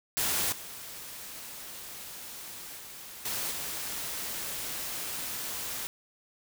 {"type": "noise with level steps", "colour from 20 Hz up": "white", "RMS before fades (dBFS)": [-29, -43, -45, -33, -36], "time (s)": [0.17, 5.87], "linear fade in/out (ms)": 0, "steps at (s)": [0.52, 2.77, 3.25, 3.51], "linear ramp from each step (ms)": 5, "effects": []}